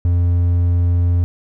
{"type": "tone", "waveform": "triangle", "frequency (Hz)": 87.31, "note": "F2", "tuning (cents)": 0, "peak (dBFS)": -10, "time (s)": [0.05, 1.24], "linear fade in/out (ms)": 0, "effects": []}